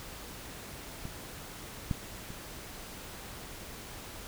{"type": "clicks", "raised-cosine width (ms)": 5, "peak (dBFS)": [-25, -17, -30], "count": 3, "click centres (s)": [1.054, 1.912, 2.304], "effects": ["pink hiss -45 dBFS RMS until 4.27 s"]}